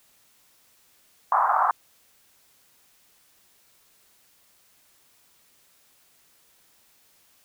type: band-pass noise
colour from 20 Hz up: pink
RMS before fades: -21 dBFS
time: 1.32-1.71 s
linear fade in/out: 2 ms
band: 770 to 1300 Hz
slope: 48 dB/octave
effects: white hiss -61 dBFS RMS until 7.44 s